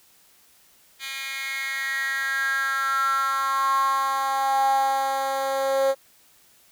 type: tone with high-pass filter sweep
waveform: 10% pulse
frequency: 270.5 Hz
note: C#4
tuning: 42 cents flat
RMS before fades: -24 dBFS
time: 0.99-5.95 s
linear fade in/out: 50 ms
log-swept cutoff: 2600 to 540 Hz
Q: 7.4
effects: white hiss -57 dBFS RMS until 6.71 s